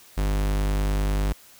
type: tone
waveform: 45% pulse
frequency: 50 Hz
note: G1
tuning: 35 cents sharp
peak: -21 dBFS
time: 0.17-1.33 s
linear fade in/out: 10 ms
effects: white hiss -51 dBFS RMS until 1.59 s